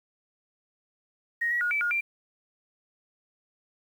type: tone with pitch steps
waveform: sine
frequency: 1874 / 1918 / 1441 / 2313 / 1427 / 2367 Hz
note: A#6 / A#6 / F#6 / D7 / F6 / D7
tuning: +9 / +49 / -46 / -27 / +37 / +13 cents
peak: -24 dBFS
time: 1.41-2.01 s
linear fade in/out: 10 ms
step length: 100 ms
effects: 9-bit